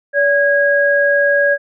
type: tone pair together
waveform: sine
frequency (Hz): 571.6 / 1644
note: D5 / G#6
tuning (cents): -47 / -18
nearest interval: octave + tritone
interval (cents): 1829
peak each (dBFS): -13 / -13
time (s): 0.13-1.58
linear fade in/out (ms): 50
effects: none